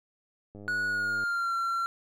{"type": "click train", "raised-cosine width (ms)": 2, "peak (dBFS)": -33, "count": 71, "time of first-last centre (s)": [0.55, 1.236], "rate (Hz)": 102}
{"type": "tone with pitch glide", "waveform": "triangle", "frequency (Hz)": [1461, 1363.2], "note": ["F#6", "F6"], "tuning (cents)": [-22, -42], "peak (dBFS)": -25, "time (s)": [0.68, 1.86], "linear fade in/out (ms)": 0, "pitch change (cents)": -120, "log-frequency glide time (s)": [0.87, 1.54]}
{"effects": []}